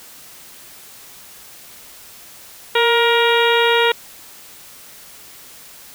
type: harmonic tone with a mistuned harmonic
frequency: 471.8 Hz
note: A#4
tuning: 21 cents sharp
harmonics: 1 / 2 / 3 / 4 / 5 / 6 / 7 / 8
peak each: -16 / -19 / -21 / -22 / -23 / -24 / -24 / -25 dBFS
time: 2.75-3.92 s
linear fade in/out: 5 ms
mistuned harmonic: 1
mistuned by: -28 cents
effects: white hiss -41 dBFS RMS until 5.94 s